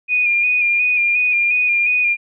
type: tone with vibrato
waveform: sine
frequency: 2441 Hz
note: D#7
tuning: 34 cents flat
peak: -13 dBFS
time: 0.08-2.17 s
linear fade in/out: 50 ms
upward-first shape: square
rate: 2.8 Hz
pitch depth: 27 cents each way
effects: none